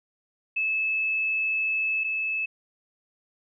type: tone pair in turn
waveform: sine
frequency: 2607 / 2607 Hz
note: E7 / E7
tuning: -20 / -20 cents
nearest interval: unison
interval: 0 cents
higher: neither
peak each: -23 / -25 dBFS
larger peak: first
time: 0.56-2.04 / 2.04-2.46 s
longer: first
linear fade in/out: 10 ms
effects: none